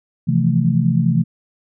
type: chord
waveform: sine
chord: F major seventh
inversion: second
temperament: equal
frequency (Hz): 130.81 / 164.81 / 174.61 / 220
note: C3 / E3 / F3 / A3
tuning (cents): 0 / 0 / 0 / 0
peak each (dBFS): -18 / -17 / -20 / -20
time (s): 0.27-1.24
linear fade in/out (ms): 20
effects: none